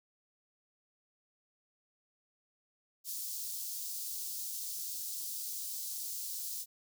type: high-pass noise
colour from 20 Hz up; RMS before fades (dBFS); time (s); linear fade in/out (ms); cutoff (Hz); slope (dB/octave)
white; -40; 3.04-6.66; 50; 4500; 24
effects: none